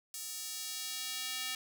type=tone with high-pass filter sweep; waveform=square; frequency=256.3 Hz; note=C4; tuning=36 cents flat; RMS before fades=-40 dBFS; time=0.14-1.55 s; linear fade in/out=2 ms; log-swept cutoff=6800 to 2600 Hz; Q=0.98; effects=none